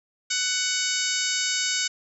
harmonic tone with a mistuned harmonic, 744 Hz, F#5, 9 cents sharp, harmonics 2 / 3 / 4 / 5 / 6 / 7 / 8 / 9 / 10, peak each -32 / -32 / -32 / -32 / -32 / -32 / -32 / -32 / -32 dBFS, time 0.3-1.88 s, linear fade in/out 10 ms, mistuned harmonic 6, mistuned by +26 cents, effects none

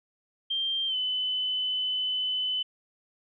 sine tone with pitch glide, 3170 to 3018 Hz, G7 to F#7, +19 to +34 cents, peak -26 dBFS, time 0.5-2.63 s, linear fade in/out 10 ms, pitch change -85 cents, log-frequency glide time 0.87-0.96 s, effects none

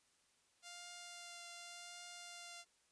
5% pulse tone with vibrato, 698.5 Hz, F5, in tune, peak -39 dBFS, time 0.62-2.65 s, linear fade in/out 50 ms, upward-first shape triangle, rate 0.87 Hz, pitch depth 13 cents each way, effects white hiss -75 dBFS RMS until 2.91 s + resampled to 22050 Hz

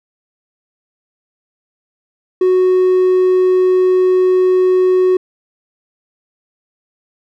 triangle tone, 369.1 Hz, F#4, 4 cents flat, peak -6 dBFS, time 2.41-5.17 s, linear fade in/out 5 ms, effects tanh soft clip ceiling -2 dBFS

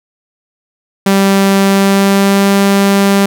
sawtooth tone with pitch glide, 195.8 to 198.08 Hz, G3 to G3, -2 to +18 cents, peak -3 dBFS, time 1.06-3.26 s, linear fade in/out 5 ms, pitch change +20 cents, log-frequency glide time 1.64-2.5 s, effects none

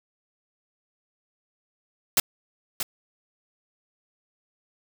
white noise with echo, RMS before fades -19 dBFS, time 2.17-2.2 s, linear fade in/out 2 ms, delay 630 ms, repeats 1, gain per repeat -9 dB, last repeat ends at 2.83 s, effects none

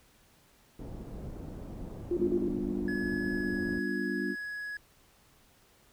pink low-pass noise, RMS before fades -42 dBFS, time 0.79-3.79 s, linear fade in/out 5 ms, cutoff 450 Hz, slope 12 dB/octave
sine tone bursts, 350.5 Hz, F4, 6 cents sharp, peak -26 dBFS, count 4, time 2.11-2.481 s, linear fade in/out 2 ms, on 59 ms, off 45 ms
sine chord, G dominant seventh, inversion none, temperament just, 196 / 245 / 294 / 352.8 Hz, G3 / B3 / D4 / F4, 0 / -14 / +2 / +18 cents, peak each -36 dBFS, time 2.16-4.36 s, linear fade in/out 50 ms
triangle tone with pitch glide, 1696 to 1677.5 Hz, G#6 to G#6, +36 to +17 cents, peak -34 dBFS, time 2.88-4.77 s, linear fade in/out 2 ms, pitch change -19 cents, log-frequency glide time 3.3-3.61 s
effects pink hiss -63 dBFS RMS until 5.92 s

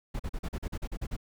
brown noise bursts, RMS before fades -33 dBFS, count 11, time 0.14-1.166 s, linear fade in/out 10 ms, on 56 ms, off 41 ms, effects none

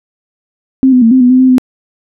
sine tone with pitch steps, 263.8 / 251.7 / 227.2 / 259.6 / 247.3 / 255.9 / 259 / 254.5 Hz, C4 / B3 / A#3 / C4 / B3 / C4 / C4 / C4, +14 / +33 / -44 / -13 / +3 / -38 / -17 / -48 cents, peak -3 dBFS, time 0.83-1.582 s, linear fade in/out 0 ms, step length 94 ms, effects none

